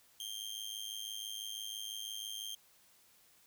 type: tone with amplitude modulation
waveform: sawtooth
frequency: 3185 Hz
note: G7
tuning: 27 cents sharp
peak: -34 dBFS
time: 0.2-2.55 s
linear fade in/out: 2 ms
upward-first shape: sine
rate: 106 Hz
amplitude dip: 85%
effects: white hiss -66 dBFS RMS until 3.46 s